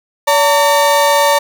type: tone pair together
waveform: 35% pulse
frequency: 572 / 908 Hz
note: D5 / A#5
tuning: -46 / -46 cents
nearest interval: minor sixth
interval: 800 cents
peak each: -10 dBFS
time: 0.27-1.39 s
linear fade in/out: 10 ms
effects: none